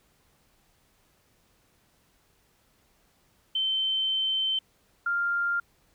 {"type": "tone pair in turn", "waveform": "sine", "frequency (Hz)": [3092, 1397], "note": ["G7", "F6"], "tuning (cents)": [-24, 0], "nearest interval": "octave + major second", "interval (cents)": 1376, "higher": "first", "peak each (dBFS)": -24, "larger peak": "neither", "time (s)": [[3.55, 4.59], [5.06, 5.6]], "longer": "first", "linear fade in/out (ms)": 5, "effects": ["pink hiss -66 dBFS RMS until 5.94 s"]}